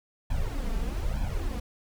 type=noise with flanger; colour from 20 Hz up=brown; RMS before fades=-29 dBFS; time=0.3-1.6 s; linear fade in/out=5 ms; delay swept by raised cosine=1.2 to 4.5 ms; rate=1.1 Hz; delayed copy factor=+0.9; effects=none

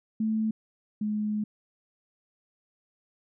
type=tone pair in turn; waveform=sine; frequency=219 / 211.5 Hz; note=A3 / G#3; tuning=-8 / +32 cents; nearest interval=minor second; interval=60 cents; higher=first; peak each=-24 / -26 dBFS; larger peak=first; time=0.2-0.51 / 1.01-1.44 s; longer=second; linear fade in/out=5 ms; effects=none

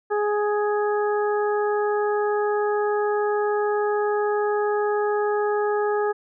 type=harmonic tone; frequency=416.6 Hz; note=G#4; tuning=5 cents sharp; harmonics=1 / 2 / 3 / 4; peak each=-21 / -27 / -31 / -33 dBFS; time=0.1-6.13 s; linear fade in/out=20 ms; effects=none

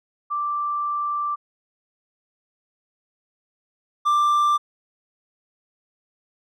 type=tone pair in turn; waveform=sine / triangle; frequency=1174.7 / 1180.8 Hz; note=D6 / D6; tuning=0 / +9 cents; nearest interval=unison; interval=9 cents; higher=second; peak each=-22 / -14 dBFS; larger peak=second; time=0.3-1.36 / 4.05-4.58 s; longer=first; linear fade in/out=20 ms; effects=none

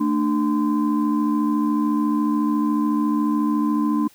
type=tone cluster; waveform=sine; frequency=223.8 / 297.8 / 1029 Hz; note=A3 / D4 / C6; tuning=+30 / +24 / -29 cents; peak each=-21 / -19 / -27 dBFS; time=0-4.08 s; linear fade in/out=10 ms; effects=tanh soft clip ceiling -10 dBFS + white hiss -53 dBFS RMS until 4.14 s

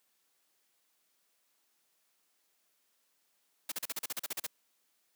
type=noise bursts; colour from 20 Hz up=white; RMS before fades=-36 dBFS; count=12; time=3.69-4.467 s; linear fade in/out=5 ms; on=29 ms; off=39 ms; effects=white hiss -75 dBFS RMS until 5.15 s + high-pass 200 Hz 12 dB/octave

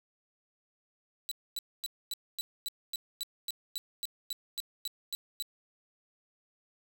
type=tone bursts; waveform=sawtooth; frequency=3951 Hz; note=B7; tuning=in tune; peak=-30 dBFS; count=16; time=1.29-5.424 s; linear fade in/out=0 ms; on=24 ms; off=250 ms; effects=none

